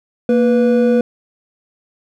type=tone pair together; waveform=triangle; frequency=232.5 / 490.7 Hz; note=A#3 / B4; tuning=-4 / -11 cents; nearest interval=octave + minor second; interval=1293 cents; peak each=-11 dBFS; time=0.29-1.01 s; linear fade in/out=2 ms; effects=none